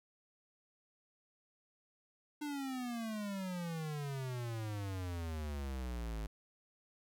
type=exponential sweep; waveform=square; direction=down; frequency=300.6 to 51.91 Hz; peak=-39 dBFS; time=2.41-6.27 s; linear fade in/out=10 ms; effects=none